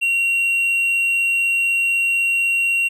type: tone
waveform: triangle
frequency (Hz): 2748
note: F7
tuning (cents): -29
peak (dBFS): -14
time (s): 0.01-2.89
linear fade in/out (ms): 20
effects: none